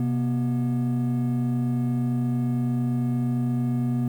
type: tone pair together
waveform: triangle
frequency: 128 / 241.6 Hz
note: C3 / B3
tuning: -38 / -38 cents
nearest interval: major seventh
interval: 1100 cents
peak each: -22 dBFS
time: 0-4.08 s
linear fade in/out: 2 ms
effects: tanh soft clip ceiling -13 dBFS + 9-bit